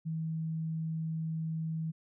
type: tone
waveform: sine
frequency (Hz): 160.7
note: E3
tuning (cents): -44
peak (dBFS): -32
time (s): 0.05-1.92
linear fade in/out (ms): 20
effects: none